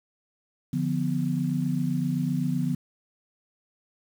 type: chord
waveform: sine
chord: B diminished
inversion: first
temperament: equal with one note detuned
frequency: 146.83 / 174.61 / 248.2 Hz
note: D3 / F3 / B3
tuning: 0 / 0 / +9 cents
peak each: -28 dBFS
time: 0.73-2.75 s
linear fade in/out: 5 ms
effects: 8-bit